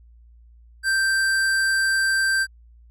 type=tone; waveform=square; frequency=1568 Hz; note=G6; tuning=in tune; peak=-19 dBFS; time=0.83-2.47 s; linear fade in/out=50 ms; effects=added 58 Hz sine -47 dBFS peak until 2.9 s + low-pass 12000 Hz 12 dB/octave